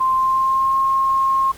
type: tone with pitch glide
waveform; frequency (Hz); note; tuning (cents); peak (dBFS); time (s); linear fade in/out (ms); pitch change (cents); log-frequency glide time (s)
sine; 1046.5 to 1072.2; C6 to C6; 0 to +42; -14; 0-1.52; 10; +42; 0.15-0.77
effects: pink hiss -42 dBFS RMS until 1.57 s + Opus 24 kbps